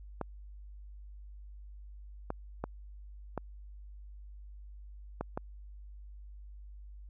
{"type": "clicks", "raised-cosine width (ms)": 1, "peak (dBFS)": -20, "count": 6, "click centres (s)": [0.213, 2.304, 2.64, 3.377, 5.21, 5.375], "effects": ["added 50 Hz sine -46 dBFS peak until 7.09 s"]}